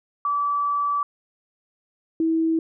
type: tone pair in turn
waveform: sine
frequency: 1154 / 324.5 Hz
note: D6 / E4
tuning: -31 / -27 cents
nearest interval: octave + minor seventh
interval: 2196 cents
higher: first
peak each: -20 / -18 dBFS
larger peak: second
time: 0.25-1.03 / 2.2-2.59 s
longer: first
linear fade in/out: 2 ms
effects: none